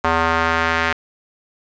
square tone with band-pass filter sweep, 82.41 Hz, E2, in tune, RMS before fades -18 dBFS, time 0.04-0.93 s, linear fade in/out 5 ms, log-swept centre 1100 to 1800 Hz, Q 1.6, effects resampled to 16000 Hz + 7-bit

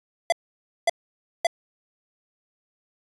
square tone bursts, 678 Hz, E5, 49 cents sharp, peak -17 dBFS, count 3, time 0.3-1.469 s, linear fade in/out 2 ms, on 23 ms, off 550 ms, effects resampled to 24000 Hz

